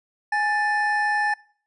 triangle tone pair together, 833 / 1765.1 Hz, G#5 / A6, +5 / +5 cents, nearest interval octave + minor second, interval 1300 cents, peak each -21 dBFS, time 0.32-1.34 s, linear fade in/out 5 ms, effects noise-tail reverb RT60 0.5 s tail -24 dB re dry + resampled to 24000 Hz

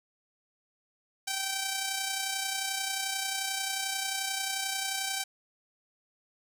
5% pulse tone with amplitude modulation, 776 Hz, G5, 18 cents flat, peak -17 dBFS, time 1.27-5.24 s, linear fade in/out 10 ms, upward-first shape sine, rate 31.3 Hz, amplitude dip 40%, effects none

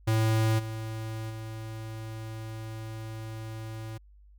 square tone with level steps, 110.8 Hz, A2, 13 cents sharp, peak -23 / -34 / -37 dBFS, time 0.07-3.98 s, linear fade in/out 10 ms, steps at 0.58 / 1.29 s, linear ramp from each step 20 ms, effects added 50 Hz sine -52 dBFS peak until 4.38 s

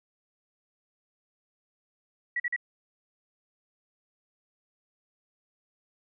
sine tone bursts, 1934 Hz, B6, 37 cents flat, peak -26 dBFS, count 3, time 2.36-2.563 s, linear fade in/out 5 ms, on 39 ms, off 43 ms, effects none

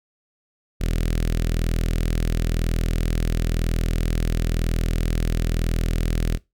sawtooth tone with notch filter, 41 Hz, E1, 9 cents flat, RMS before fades -22 dBFS, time 0.8-6.38 s, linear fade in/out 20 ms, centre 920 Hz, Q 0.84, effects noise-tail reverb RT60 0.2 s tail -20 dB re dry

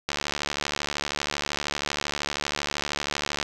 click train, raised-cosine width 0.2 ms, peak -9 dBFS, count 244, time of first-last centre 0.09-3.428 s, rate 72.8 Hz, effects none

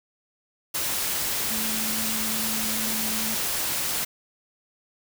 sine tone in noise, 220 Hz, A3, in tune, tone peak -33 dBFS, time 1.5-3.35 s, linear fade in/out 10 ms, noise white, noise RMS -27 dBFS, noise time 0.74-4.05 s, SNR -9 dB, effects none

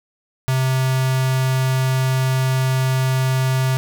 square tone with notch filter, 130.81 Hz, C3, in tune, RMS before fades -18 dBFS, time 0.48-3.77 s, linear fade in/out 0 ms, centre 320 Hz, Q 0.88, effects 8-bit

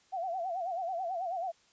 sine tone with vibrato, 717 Hz, F5, 45 cents sharp, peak -32 dBFS, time 0.12-1.52 s, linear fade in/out 20 ms, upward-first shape sine, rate 9.2 Hz, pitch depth 130 cents each way, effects white hiss -66 dBFS RMS until 1.72 s + resampled to 16000 Hz

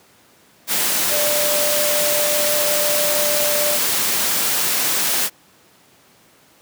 sine tone in noise, 592 Hz, D5, 14 cents sharp, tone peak -21 dBFS, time 1.09-3.79 s, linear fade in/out 50 ms, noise white, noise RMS -19 dBFS, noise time 0.67-5.3 s, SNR -5 dB, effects pink hiss -52 dBFS RMS until 6.61 s + high-pass 150 Hz 12 dB/octave

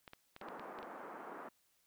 clicks, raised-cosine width 0.3 ms, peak -34 dBFS, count 8, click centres 0.078 / 0.134 / 0.364 / 0.414 / 0.486 / 0.596 / 0.788 / 0.829 s
white band-pass noise, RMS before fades -49 dBFS, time 0.41-1.49 s, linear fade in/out 5 ms, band 230 to 1300 Hz, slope 24 dB/octave
effects white hiss -75 dBFS RMS until 1.86 s

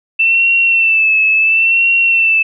sine tone with vibrato, 2666 Hz, E7, 19 cents sharp, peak -8 dBFS, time 0.19-2.43 s, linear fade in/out 10 ms, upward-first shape sine, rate 0.72 Hz, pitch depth 46 cents each way, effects none

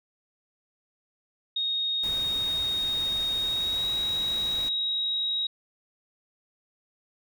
sine tone with pitch glide, 3729 to 3812 Hz, A#7 to A#7, 0 to +38 cents, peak -25 dBFS, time 1.56-5.47 s, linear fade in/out 5 ms, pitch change +38 cents, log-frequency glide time 3.36-3.89 s
pink noise, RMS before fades -41 dBFS, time 2.03-4.69 s, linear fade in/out 5 ms
effects none

